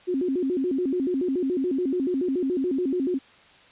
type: tone with vibrato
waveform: sine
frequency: 311.1 Hz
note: D#4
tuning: in tune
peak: -22 dBFS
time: 0.07-3.19 s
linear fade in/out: 20 ms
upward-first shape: square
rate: 7 Hz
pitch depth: 260 cents each way
effects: white hiss -53 dBFS RMS until 3.71 s + resampled to 8000 Hz